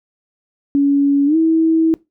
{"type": "tone with pitch glide", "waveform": "sine", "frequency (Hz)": [281.7, 323.6], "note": ["C#4", "E4"], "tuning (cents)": [28, -32], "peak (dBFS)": -10, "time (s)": [0.75, 1.94], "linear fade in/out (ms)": 0, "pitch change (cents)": 240, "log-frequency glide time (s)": [1.26, 1.36], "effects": ["noise-tail reverb RT60 0.2 s tail -21 dB re dry"]}